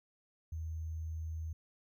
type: tone with sample-and-hold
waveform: sine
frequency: 80.2 Hz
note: E2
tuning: 47 cents flat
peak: -37 dBFS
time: 0.52-1.53 s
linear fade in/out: 5 ms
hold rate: 6300 Hz
effects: none